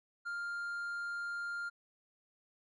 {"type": "tone", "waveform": "triangle", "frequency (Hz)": 1400, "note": "F6", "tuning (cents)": 4, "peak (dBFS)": -35, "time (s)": [0.25, 1.7], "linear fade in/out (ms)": 20, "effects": ["resampled to 24000 Hz"]}